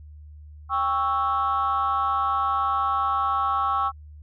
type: chord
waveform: sine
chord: C# diminished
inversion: second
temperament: equal with one note detuned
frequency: 793.1 / 1108.7 / 1318.5 Hz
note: G5 / C#6 / E6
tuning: +20 / 0 / 0 cents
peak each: -26 / -23 / -24 dBFS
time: 0.69-3.92 s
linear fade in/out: 50 ms
effects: tanh soft clip ceiling -15 dBFS + added 75 Hz sine -41 dBFS peak until 4.22 s